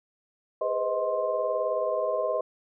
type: tone cluster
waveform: sine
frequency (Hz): 411.9 / 493.1 / 512 / 629 / 1053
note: G#4 / B4 / C5 / D#5 / C6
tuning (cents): -14 / -3 / -38 / +19 / +11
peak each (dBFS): -35 / -34 / -31 / -27 / -34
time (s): 0.61-2.41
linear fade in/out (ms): 5
effects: none